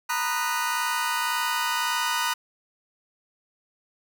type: chord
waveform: sawtooth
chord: B major seventh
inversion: third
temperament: just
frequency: 926 / 987.8 / 1234.7 / 1481.6 Hz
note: A#5 / B5 / D#6 / F#6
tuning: -12 / 0 / -14 / +2 cents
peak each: -26 dBFS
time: 0.09-2.34 s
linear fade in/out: 10 ms
effects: none